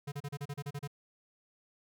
square tone bursts, 143.2 Hz, D3, 43 cents flat, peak -37 dBFS, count 10, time 0.07-0.876 s, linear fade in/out 10 ms, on 50 ms, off 34 ms, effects none

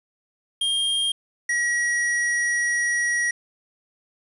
square tone pair in turn, 3216 / 1912.2 Hz, G7 / A#6, +44 / +44 cents, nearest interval major sixth, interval 900 cents, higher first, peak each -21 dBFS, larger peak neither, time 0.61-1.12 / 1.49-3.31 s, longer second, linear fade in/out 5 ms, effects resampled to 24000 Hz + 8-bit

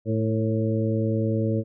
harmonic tone with a mistuned harmonic, 110 Hz, A2, in tune, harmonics 1 / 2 / 3 / 4 / 5, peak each -24 / -27 / -29 / -30 / -31 dBFS, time 0.05-1.64 s, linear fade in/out 50 ms, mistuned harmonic 4, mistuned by +39 cents, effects none

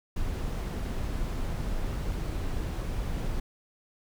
brown noise, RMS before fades -31 dBFS, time 0.16-3.4 s, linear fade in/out 5 ms, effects none

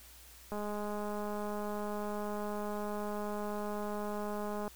click train, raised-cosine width 1 ms, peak -26 dBFS, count 866, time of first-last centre 0.52-4.679 s, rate 208 Hz, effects added 60 Hz sine -58 dBFS peak until 4.75 s + white hiss -56 dBFS RMS until 4.75 s

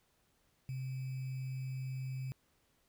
sine tone with sample-and-hold, 130.81 Hz, C3, in tune, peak -37 dBFS, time 0.69-2.32 s, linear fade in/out 0 ms, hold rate 2450 Hz, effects pink hiss -74 dBFS RMS until 2.88 s

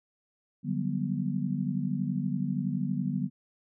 sine chord, G major seventh, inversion second, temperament just, 147 / 183.75 / 196 / 245 Hz, D3 / F#3 / G3 / B3, +2 / -12 / 0 / -14 cents, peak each -33 dBFS, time 0.63-3.3 s, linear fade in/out 50 ms, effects none

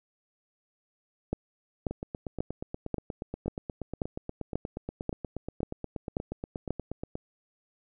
two click trains, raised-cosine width 2 ms, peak -15 / -21 dBFS, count 11 / 45, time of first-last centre 1.33-6.706 / 1.91-7.154 s, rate 1.86 / 8.39 Hz, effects none

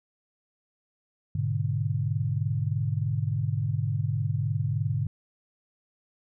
sine chord, G# diminished, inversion none, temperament equal, 103.83 / 123.47 / 146.83 Hz, G#2 / B2 / D3, 0 / 0 / 0 cents, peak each -28 / -30 / -29 dBFS, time 1.35-5.07 s, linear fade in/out 5 ms, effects none

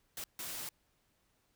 white noise bursts at uneven times, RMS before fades -42 dBFS, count 2, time 0.17-0.24 / 0.39-0.69 s, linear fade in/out 2 ms, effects pink hiss -75 dBFS RMS until 1.55 s

